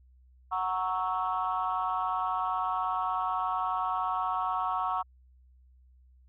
sine chord, F# dominant seventh, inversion none, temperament equal with one note detuned, 740 / 932.3 / 1108.7 / 1311.7 Hz, F#5 / A#5 / C#6 / E6, 0 / 0 / 0 / -9 cents, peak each -32 / -33 / -31 / -34 dBFS, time 0.51-5.03 s, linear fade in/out 20 ms, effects tanh soft clip ceiling -20 dBFS + added 63 Hz sine -56 dBFS peak until 6.28 s

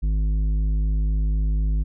sine tone with tanh clipping, 52 Hz, G#1, 3 cents sharp, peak -20 dBFS, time 0.02-1.84 s, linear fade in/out 20 ms, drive 9 dB, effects none

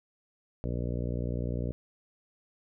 harmonic tone, 60 Hz, B1, 49 cents flat, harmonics 1 / 2 / 3 / 4 / 5 / 6 / 7 / 8 / 9 / 10, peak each -34 / -34 / -38 / -40 / -42 / -45 / -44 / -43 / -46 / -47 dBFS, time 0.64-1.72 s, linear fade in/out 0 ms, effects none

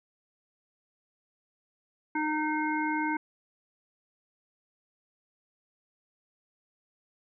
harmonic tone, 306.8 Hz, D#4, 24 cents flat, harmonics 1 / 3 / 5 / 7, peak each -30 / -31 / -35 / -36 dBFS, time 2.15-3.17 s, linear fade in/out 5 ms, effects none

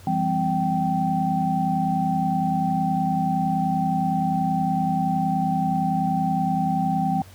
sine tone cluster, 168.7 / 199.3 / 257.6 / 776 Hz, E3 / G3 / C4 / G5, +40 / +29 / -27 / -18 cents, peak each -25 / -27 / -28 / -23 dBFS, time 0.07-7.22 s, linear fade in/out 2 ms, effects added 94 Hz sine -44 dBFS peak until 7.34 s + pink hiss -50 dBFS RMS until 7.34 s

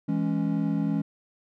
triangle chord, C# minor, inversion first, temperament equal, 164.81 / 207.7 / 277.2 Hz, E3 / G#3 / C#4, 0 / 0 / 0 cents, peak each -26 dBFS, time 0.08-1.02 s, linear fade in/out 10 ms, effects none

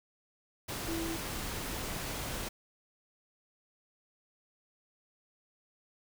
sine tone in noise, 329.6 Hz, E4, in tune, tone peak -35 dBFS, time 0.88-1.17 s, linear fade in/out 10 ms, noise pink, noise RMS -38 dBFS, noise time 0.68-2.49 s, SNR 0 dB, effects none

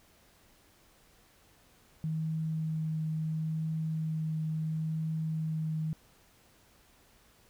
sine tone with vibrato, 158.2 Hz, D#3, 29 cents sharp, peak -30 dBFS, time 2.04-5.93 s, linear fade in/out 0 ms, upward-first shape triangle, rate 0.73 Hz, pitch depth 11 cents each way, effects pink hiss -63 dBFS RMS until 7.49 s

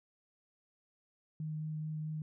sine tone with vibrato, 154.9 Hz, D#3, 7 cents flat, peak -36 dBFS, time 1.4-2.22 s, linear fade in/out 2 ms, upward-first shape sine, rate 4.6 Hz, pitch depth 9 cents each way, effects none

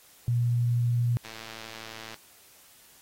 sine tone, 120 Hz, B2, 49 cents flat, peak -22 dBFS, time 0.28-1.17 s, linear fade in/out 0 ms
click train, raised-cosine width 0.2 ms, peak -24 dBFS, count 101, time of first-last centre 1.25-2.143 s, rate 112 Hz
effects white hiss -56 dBFS RMS until 3.01 s + AAC 48 kbps

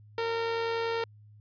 sawtooth tone with amplitude modulation, 458.7 Hz, A#4, 28 cents flat, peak -23 dBFS, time 0.18-1.04 s, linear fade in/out 2 ms, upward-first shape sine, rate 90.5 Hz, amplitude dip 30%, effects added 105 Hz sine -51 dBFS peak until 1.4 s + resampled to 11025 Hz

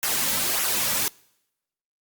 white noise with flanger, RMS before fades -24 dBFS, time 0.03-1.08 s, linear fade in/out 0 ms, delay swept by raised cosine 0.22 to 2.82 ms, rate 1.7 Hz, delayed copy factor -0.55, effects noise-tail reverb RT60 0.9 s tail -26 dB re dry + Opus 48 kbps

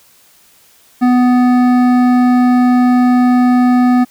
sine tone with hard clipping, 248.4 Hz, B3, 10 cents sharp, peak -9 dBFS, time 1.01-4.05 s, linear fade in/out 20 ms, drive 12 dB, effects white hiss -48 dBFS RMS until 4.1 s

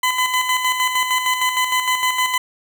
20% pulse tone with tremolo, 1011 Hz, B5, 40 cents sharp, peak -10 dBFS, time 0.03-2.38 s, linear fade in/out 5 ms, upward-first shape square, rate 6.5 Hz, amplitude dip 50%, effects none

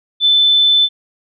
sine tone, 3520 Hz, A7, in tune, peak -8 dBFS, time 0.2-0.89 s, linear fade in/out 50 ms, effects none

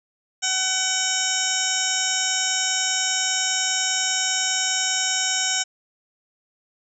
harmonic tone with a mistuned harmonic, 755 Hz, F#5, 35 cents sharp, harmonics 1 / 2 / 3 / 4 / 5 / 7 / 8 / 9 / 10, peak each -33 / -29 / -32 / -28 / -31 / -28 / -31 / -27 / -29 dBFS, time 0.42-5.64 s, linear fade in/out 20 ms, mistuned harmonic 7, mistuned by +64 cents, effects none

